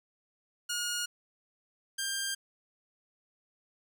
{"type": "tone pair in turn", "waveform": "10% pulse", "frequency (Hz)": [1434, 1593], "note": ["F6", "G6"], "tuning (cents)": [45, 27], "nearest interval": "major second", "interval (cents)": 182, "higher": "second", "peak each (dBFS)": -23, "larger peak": "neither", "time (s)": [[0.69, 1.06], [1.98, 2.35]], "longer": "neither", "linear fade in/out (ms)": 10, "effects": []}